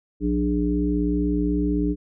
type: harmonic tone with a mistuned harmonic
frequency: 59.2 Hz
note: A#1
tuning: 27 cents sharp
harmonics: 1 / 3 / 5 / 7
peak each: -26 / -26 / -22 / -30 dBFS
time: 0.2-1.96 s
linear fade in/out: 50 ms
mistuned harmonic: 3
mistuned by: +24 cents
effects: none